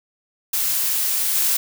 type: noise with level steps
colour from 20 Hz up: blue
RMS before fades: -21 / -19 dBFS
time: 0.53-1.57 s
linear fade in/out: 5 ms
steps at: 1.35 s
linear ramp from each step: 2 ms
effects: none